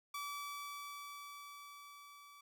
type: tone with level ramp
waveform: sawtooth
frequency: 1152 Hz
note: D6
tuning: 34 cents flat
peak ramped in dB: -37 to -53 dBFS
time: 0.14-2.41 s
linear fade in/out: 5 ms
effects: none